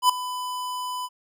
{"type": "tone with ADSR envelope", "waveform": "square", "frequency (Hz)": 1000, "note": "B5", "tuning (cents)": 21, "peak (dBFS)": -13, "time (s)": [0.02, 1.09], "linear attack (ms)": 74, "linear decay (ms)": 4, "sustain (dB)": -16, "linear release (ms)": 43, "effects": []}